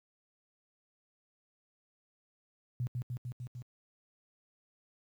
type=tone with echo; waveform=sine; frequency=122.8 Hz; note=B2; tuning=9 cents flat; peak=-30 dBFS; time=2.8-2.87 s; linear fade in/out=0 ms; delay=150 ms; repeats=5; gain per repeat=-2 dB; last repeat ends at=3.62 s; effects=high-pass 80 Hz 12 dB/octave + 11-bit